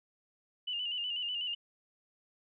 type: tone with vibrato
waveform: sine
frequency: 2900 Hz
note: F#7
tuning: 35 cents flat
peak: -33 dBFS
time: 0.67-1.55 s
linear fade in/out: 10 ms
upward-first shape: square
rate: 8.1 Hz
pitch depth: 49 cents each way
effects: none